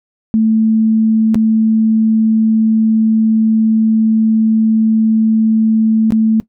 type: tone with dropouts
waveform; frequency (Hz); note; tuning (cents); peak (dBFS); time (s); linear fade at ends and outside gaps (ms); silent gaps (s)
sine; 220.7; A3; +5; -8; 0.34-6.4; 0; 1.345-1.355 / 6.106-6.122
effects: noise-tail reverb RT60 0.1 s tail -19 dB re dry